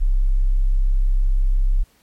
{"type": "tone", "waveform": "sine", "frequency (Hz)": 33, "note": "C1", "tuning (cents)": 16, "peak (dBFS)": -13, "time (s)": [0, 1.84], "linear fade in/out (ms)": 20, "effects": ["pink hiss -58 dBFS RMS until 2.02 s", "MP3 64 kbps"]}